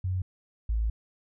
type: tone pair in turn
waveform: sine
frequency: 92.5 / 55 Hz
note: F#2 / A1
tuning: 0 / 0 cents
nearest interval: major sixth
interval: 900 cents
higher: first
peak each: -26 / -24 dBFS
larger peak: second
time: 0.04-0.22 / 0.69-0.9 s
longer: second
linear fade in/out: 5 ms
effects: none